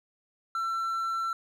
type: tone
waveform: triangle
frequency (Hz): 1345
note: E6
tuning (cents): +34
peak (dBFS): -26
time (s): 0.55-1.33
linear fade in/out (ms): 2
effects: none